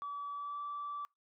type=tone with pitch glide; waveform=sine; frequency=1147 to 1160.3 Hz; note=D6 to D6; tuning=-41 to -21 cents; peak=-37 dBFS; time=0.02-1.05 s; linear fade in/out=0 ms; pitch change=+20 cents; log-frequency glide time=0.32-0.6 s; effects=noise-tail reverb RT60 0.2 s tail -26 dB re dry + tanh soft clip ceiling -34 dBFS